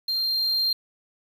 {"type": "tone with level ramp", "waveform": "triangle", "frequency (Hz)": 4186, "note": "C8", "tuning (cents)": 0, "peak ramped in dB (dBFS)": [-22, -19], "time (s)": [0.08, 0.73], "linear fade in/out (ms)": 5, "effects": ["8-bit"]}